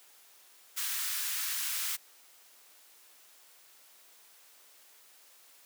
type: high-pass noise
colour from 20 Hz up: white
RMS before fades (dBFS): -34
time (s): 0.76-1.97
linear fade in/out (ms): 20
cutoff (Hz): 1200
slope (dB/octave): 24
effects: white hiss -59 dBFS RMS until 5.65 s + high-pass 400 Hz 12 dB/octave